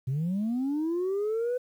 sine linear sweep, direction up, 123.47 to 504 Hz, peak -24 dBFS, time 0.07-1.58 s, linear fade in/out 10 ms, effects tanh soft clip ceiling -24 dBFS + 10-bit

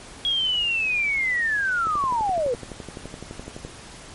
sine linear sweep, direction down, 3322 to 466.2 Hz, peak -20 dBFS, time 0.25-2.54 s, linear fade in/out 0 ms
click train, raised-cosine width 2 ms, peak -21 dBFS, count 22, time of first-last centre 1.87-3.65 s, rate 11.8 Hz
effects pink hiss -42 dBFS RMS until 4.14 s + MP3 48 kbps

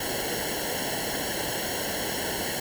pink noise with comb filter, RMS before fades -30 dBFS, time 0-2.6 s, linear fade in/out 5 ms, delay 0.82 ms, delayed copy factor -0.9, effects none

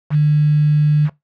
sine tone with quantisation, 150 Hz, D3, 37 cents sharp, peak -10 dBFS, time 0.1-1.1 s, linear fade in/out 50 ms, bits 5, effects noise-tail reverb RT60 0.2 s tail -22 dB re dry + low-pass 2000 Hz 12 dB/octave

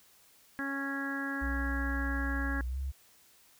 harmonic tone, 276 Hz, C#4, 7 cents flat, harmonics 1 / 2 / 3 / 4 / 5 / 6 / 7, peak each -36 / -47 / -47 / -45 / -44 / -36 / -47 dBFS, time 0.59-2.61 s, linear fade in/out 0 ms
sine tone with pitch glide, 61.74 to 67.72 Hz, B1 to C#2, 0 to -40 cents, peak -32 dBFS, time 1.41-2.92 s, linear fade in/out 20 ms, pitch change +160 cents, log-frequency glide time 2.67-2.79 s
effects white hiss -62 dBFS RMS until 3.59 s

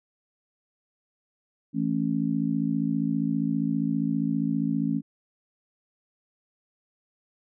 sine chord, A major, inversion second, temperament just, 165 / 220 / 275 Hz, E3 / A3 / C#4, +2 / 0 / -14 cents, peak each -29 / -27 / -27 dBFS, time 1.73-5.02 s, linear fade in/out 50 ms, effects none

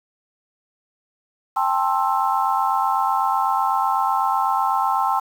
sine chord, A minor seventh, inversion third, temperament just, 792 / 880 / 1056 / 1320 Hz, G5 / A5 / C6 / E6, +18 / 0 / +16 / +2 cents, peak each -22 / -23 / -22 / -25 dBFS, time 1.56-5.2 s, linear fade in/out 10 ms, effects 7-bit

